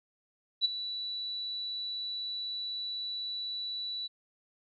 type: tone with ADSR envelope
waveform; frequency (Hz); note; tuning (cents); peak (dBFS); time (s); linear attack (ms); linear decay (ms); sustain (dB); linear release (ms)
sine; 3948; B7; -1; -21; 0.61-4.08; 39; 16; -13; 21
effects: none